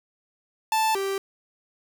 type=tone pair in turn; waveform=45% pulse; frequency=880 / 390.8 Hz; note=A5 / G4; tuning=0 / -5 cents; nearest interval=octave + major second; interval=1405 cents; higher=first; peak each=-20 / -25 dBFS; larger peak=first; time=0.72-0.95 / 0.95-1.18 s; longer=neither; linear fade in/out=2 ms; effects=none